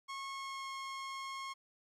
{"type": "tone with pitch glide", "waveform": "sawtooth", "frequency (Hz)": [1091, 1081.6], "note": ["C#6", "C#6"], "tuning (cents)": [-28, -43], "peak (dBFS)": -37, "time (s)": [0.08, 1.54], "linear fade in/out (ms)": 20, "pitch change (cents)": -15, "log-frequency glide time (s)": [0.29, 0.69], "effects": ["low-pass 7000 Hz 12 dB/octave", "13-bit"]}